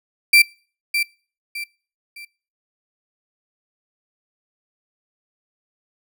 35% pulse tone with echo, 2349 Hz, D7, in tune, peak -7 dBFS, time 0.33-0.42 s, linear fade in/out 5 ms, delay 610 ms, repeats 3, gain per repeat -9 dB, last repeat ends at 2.25 s, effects noise-tail reverb RT60 0.4 s tail -23 dB re dry

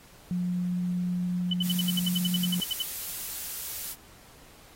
sine tone, 178.7 Hz, F3, 40 cents sharp, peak -26 dBFS, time 0.31-2.6 s, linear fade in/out 0 ms
sine tone bursts, 3000 Hz, F#7, 23 cents sharp, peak -25 dBFS, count 15, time 1.51-2.824 s, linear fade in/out 5 ms, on 26 ms, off 66 ms
blue noise, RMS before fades -35 dBFS, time 1.61-3.96 s, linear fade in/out 50 ms
effects pink hiss -54 dBFS RMS until 4.75 s + AAC 48 kbps

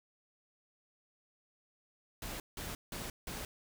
pink noise bursts, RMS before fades -42 dBFS, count 4, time 2.22-3.45 s, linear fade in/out 2 ms, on 180 ms, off 170 ms, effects none

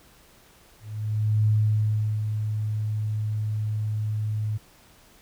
sine tone with ADSR envelope, 107.2 Hz, A2, 45 cents flat, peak -17 dBFS, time 0.8-4.58 s, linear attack 670 ms, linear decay 740 ms, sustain -7 dB, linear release 16 ms, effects pink hiss -55 dBFS RMS until 5.21 s

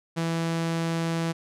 sawtooth tone, 165.5 Hz, E3, 7 cents sharp, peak -21 dBFS, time 0.16-1.33 s, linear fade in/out 20 ms, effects low-pass 9000 Hz 12 dB/octave

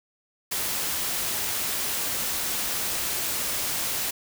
white noise, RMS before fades -28 dBFS, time 0.51-4.11 s, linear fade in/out 10 ms, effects none

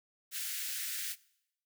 white high-pass noise, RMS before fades -38 dBFS, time 0.31-1.16 s, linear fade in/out 50 ms, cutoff 1500 Hz, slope 48 dB/octave, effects noise-tail reverb RT60 0.8 s tail -22 dB re dry

